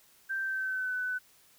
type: tone with pitch glide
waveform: sine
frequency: 1568 to 1501.5 Hz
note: G6 to F#6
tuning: 0 to +25 cents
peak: -30 dBFS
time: 0.29-1.19 s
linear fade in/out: 20 ms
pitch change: -75 cents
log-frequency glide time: 0.4-0.95 s
effects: white hiss -62 dBFS RMS until 1.58 s